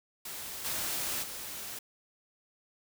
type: noise with level steps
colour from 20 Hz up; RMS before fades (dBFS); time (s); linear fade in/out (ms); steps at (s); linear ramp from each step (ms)
white; -41 / -34 / -41; 0.25-1.79; 5; 0.64 / 1.22; 20
effects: none